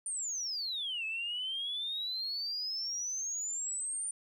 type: exponential two-way sweep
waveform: sine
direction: down then up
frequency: 9180 to 2584 to 9180 Hz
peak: -33 dBFS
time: 0.06-4.11 s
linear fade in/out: 2 ms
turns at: 1.05 s
effects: tanh soft clip ceiling -29 dBFS + 12-bit